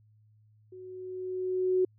sine tone with level ramp, 370 Hz, F#4, in tune, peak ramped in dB -44 to -21 dBFS, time 0.72-1.85 s, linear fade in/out 5 ms, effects added 107 Hz sine -59 dBFS peak until 1.98 s

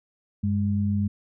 sine tone pair together, 96.4 / 204.7 Hz, G2 / G#3, -28 / -25 cents, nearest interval octave + minor second, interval 1303 cents, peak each -24 dBFS, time 0.43-1.08 s, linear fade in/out 10 ms, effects none

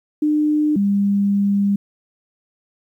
sine tone pair in turn, 301.5 / 200.5 Hz, D4 / G3, +46 / +39 cents, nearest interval perfect fifth, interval 707 cents, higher first, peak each -14 dBFS, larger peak neither, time 0.22-0.76 / 0.76-1.76 s, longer second, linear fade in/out 5 ms, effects 9-bit

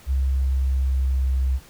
sine tone with pitch glide, 66.6 to 65.53 Hz, C2 to C2, +31 to +3 cents, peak -18 dBFS, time 0.06-1.6 s, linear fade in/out 50 ms, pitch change -28 cents, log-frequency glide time 0.24-1.41 s, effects pink hiss -49 dBFS RMS until 1.69 s

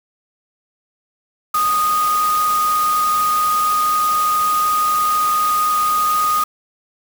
sine tone in noise, 1238 Hz, D#6, 9 cents flat, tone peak -14 dBFS, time 1.54-6.44 s, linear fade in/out 5 ms, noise white, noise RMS -27 dBFS, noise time 1.54-6.44 s, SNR +10 dB, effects none

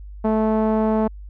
sawtooth tone with low-pass filter, 218.2 Hz, A3, 14 cents flat, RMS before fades -19 dBFS, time 0.24-1.08 s, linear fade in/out 10 ms, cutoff 820 Hz, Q 1.6, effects added 50 Hz sine -34 dBFS peak until 1.29 s

